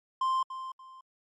triangle tone with echo, 1046.5 Hz, C6, in tune, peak -23 dBFS, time 0.21-0.43 s, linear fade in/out 5 ms, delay 290 ms, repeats 2, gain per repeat -11 dB, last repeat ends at 1.01 s, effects MP3 48 kbps

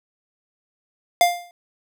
square tone with exponential decay, 701 Hz, F5, 6 cents sharp, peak -10 dBFS, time 1.21-1.51 s, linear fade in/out 1 ms, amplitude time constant 65 ms, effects none

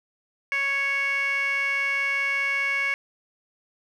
15% pulse tone with band-pass filter, 554.4 Hz, C#5, in tune, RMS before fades -25 dBFS, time 0.52-2.94 s, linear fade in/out 0 ms, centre 2200 Hz, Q 4.6, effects none

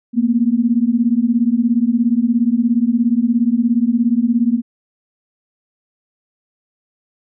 sine beating tone pair, 227.3 / 244.3 Hz, A#3 / B3, -43 / -19 cents, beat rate 17 Hz, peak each -15 dBFS, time 0.13-4.62 s, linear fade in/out 50 ms, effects none

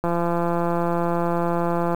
click train, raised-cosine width 1 ms, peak -10 dBFS, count 327, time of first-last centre 0.04-1.946 s, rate 171 Hz, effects 7-bit

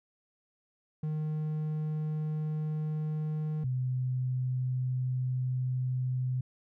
triangle / sine tone pair in turn, 154 / 127.64 Hz, D#3 / C3, -17 / -43 cents, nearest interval minor third, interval 326 cents, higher first, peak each -28 dBFS, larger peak neither, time 1.03-3.64 / 3.64-6.41 s, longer second, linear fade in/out 5 ms, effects none

